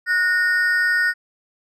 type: ring-modulated tone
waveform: triangle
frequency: 1652 Hz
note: G#6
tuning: 10 cents flat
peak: -11 dBFS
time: 0.06-1.14 s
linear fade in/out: 50 ms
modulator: 190 Hz
effects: none